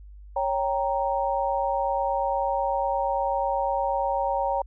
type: chord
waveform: sine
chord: G diminished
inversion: second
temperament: equal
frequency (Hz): 554.4 / 784 / 932.3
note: Db5 / G5 / Bb5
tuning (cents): 0 / 0 / 0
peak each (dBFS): -27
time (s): 0.36-4.62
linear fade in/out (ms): 5
effects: added 50 Hz sine -42 dBFS peak until 4.66 s